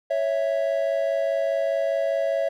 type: tone pair together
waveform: triangle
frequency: 554.4 / 659.3 Hz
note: C#5 / E5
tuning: 0 / 0 cents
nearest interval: minor third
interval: 300 cents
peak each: -22 dBFS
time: 0.1-2.49 s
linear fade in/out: 10 ms
effects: none